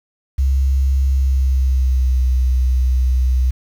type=tone with pitch glide; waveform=sine; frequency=67.1 to 63.33 Hz; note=C2 to B1; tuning=+44 to +44 cents; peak=-12 dBFS; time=0.38-3.51 s; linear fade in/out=10 ms; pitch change=-100 cents; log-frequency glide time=1.08-2.24 s; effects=7-bit